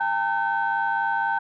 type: tone cluster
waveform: sine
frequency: 802 / 906 / 1530 Hz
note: G5 / A#5 / G6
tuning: +39 / -50 / -42 cents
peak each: -26 / -24 / -25 dBFS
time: 0-1.39 s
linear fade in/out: 10 ms
effects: tanh soft clip ceiling -14 dBFS